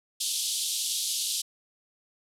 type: band-pass noise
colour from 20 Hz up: pink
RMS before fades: -30 dBFS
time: 0.2-1.42 s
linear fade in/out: 10 ms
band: 3200 to 12000 Hz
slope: 48 dB/octave
effects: none